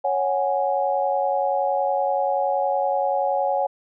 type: chord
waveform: sine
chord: C# suspended fourth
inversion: none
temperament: equal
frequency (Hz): 554.4 / 740 / 830.6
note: C#5 / F#5 / G#5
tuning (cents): 0 / 0 / 0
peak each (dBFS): -23 / -24 / -24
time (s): 0.04-3.67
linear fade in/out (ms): 10
effects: none